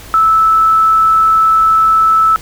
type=tone; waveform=sine; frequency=1311 Hz; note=E6; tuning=10 cents flat; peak=-6 dBFS; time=0.14-2.36 s; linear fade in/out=0 ms; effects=added 50 Hz sine -36 dBFS peak until 2.41 s + pink hiss -34 dBFS RMS until 2.41 s